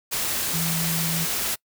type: tone in noise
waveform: sine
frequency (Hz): 165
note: E3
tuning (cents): +2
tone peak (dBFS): -26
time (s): 0.53-1.26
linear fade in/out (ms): 20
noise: white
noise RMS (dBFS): -26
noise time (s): 0.11-1.56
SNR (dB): -3
effects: noise-tail reverb RT60 0.1 s tail -26 dB re dry